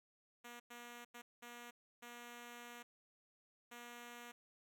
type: tone bursts at uneven times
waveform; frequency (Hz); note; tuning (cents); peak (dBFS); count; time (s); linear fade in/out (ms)
5% pulse; 239.7; A#3; +48; -40; 6; 0.44-0.6 / 0.7-1.05 / 1.14-1.22 / 1.42-1.71 / 2.02-2.83 / 3.71-4.32; 10
effects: none

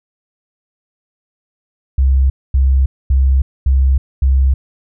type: tone bursts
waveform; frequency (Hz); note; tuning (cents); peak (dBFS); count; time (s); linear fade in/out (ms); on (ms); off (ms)
sine; 66.5; C2; +29; -8; 5; 1.98-4.54; 5; 320; 240
effects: none

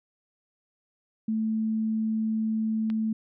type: tone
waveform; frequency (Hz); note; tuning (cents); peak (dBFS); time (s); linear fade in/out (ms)
sine; 220; A3; 0; -24; 1.28-3.13; 5
type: click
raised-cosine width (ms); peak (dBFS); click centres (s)
0.3; -26; 2.901
effects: none

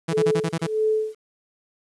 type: tone bursts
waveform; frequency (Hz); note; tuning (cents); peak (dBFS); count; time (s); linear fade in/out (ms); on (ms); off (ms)
sawtooth; 164.81; E3; 0; -18; 7; 0.08-0.67; 10; 56; 33
type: tone with tremolo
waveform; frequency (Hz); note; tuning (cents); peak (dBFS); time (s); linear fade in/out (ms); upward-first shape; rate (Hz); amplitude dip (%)
sine; 434; A4; -24; -17; 0.1-1.16; 50; sine; 1.6; 100
effects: resampled to 24000 Hz + 9-bit

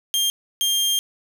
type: tone pair in turn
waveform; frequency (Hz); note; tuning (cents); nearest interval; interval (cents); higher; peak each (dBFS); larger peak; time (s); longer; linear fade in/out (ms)
sawtooth; 3200 / 3200; G7 / G7; +35 / +35; unison; 0; neither; -15; neither; 0.14-0.3 / 0.61-0.99; second; 0
effects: 7-bit

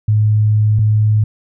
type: tone pair in turn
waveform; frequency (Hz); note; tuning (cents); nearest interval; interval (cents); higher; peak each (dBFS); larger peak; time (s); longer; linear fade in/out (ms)
sine; 106.8 / 107.17; G#2 / A2; +49 / -45; unison; 6; second; -9; neither; 0.08-0.79 / 0.79-1.24; first; 5
effects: none

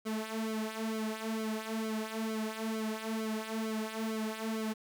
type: tone with flanger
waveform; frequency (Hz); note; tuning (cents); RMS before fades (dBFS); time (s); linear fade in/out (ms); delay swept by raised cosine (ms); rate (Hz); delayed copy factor
sawtooth; 220; A3; 0; -36; 0.05-4.74; 20; 1.1 to 4.4; 2.2; -0.8
effects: 10-bit

